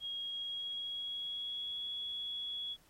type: tone with pitch glide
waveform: sine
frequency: 3280 to 3361 Hz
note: G#7 to G#7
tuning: -22 to +20 cents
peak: -37 dBFS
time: 0-2.77 s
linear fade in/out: 50 ms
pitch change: +42 cents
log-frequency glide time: 0.24-1.91 s
effects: pink hiss -66 dBFS RMS until 2.89 s + MP3 64 kbps

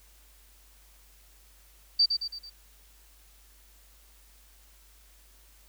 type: tone with echo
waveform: sine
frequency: 4638 Hz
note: D8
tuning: 22 cents flat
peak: -18 dBFS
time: 1.99-2.06 s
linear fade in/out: 10 ms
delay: 110 ms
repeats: 4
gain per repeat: -6 dB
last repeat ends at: 2.5 s
effects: added 50 Hz sine -57 dBFS peak until 5.68 s + white hiss -60 dBFS RMS until 5.68 s

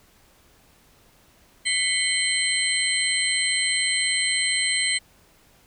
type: tone cluster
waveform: sine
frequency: 2002 / 2179 / 3108 / 4117 / 8180 Hz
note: B6 / C#7 / G7 / C8 / C9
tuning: +23 / -30 / -16 / -29 / -40 cents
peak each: -27 dBFS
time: 1.65-4.99 s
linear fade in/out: 20 ms
effects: pink hiss -57 dBFS RMS until 5.66 s

